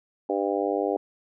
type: harmonic tone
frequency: 99.9 Hz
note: G2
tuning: 33 cents sharp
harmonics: 3 / 4 / 5 / 6 / 7 / 8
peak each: -30 / -28 / -29 / -31 / -32 / -33 dBFS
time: 0.29-0.97 s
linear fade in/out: 5 ms
effects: none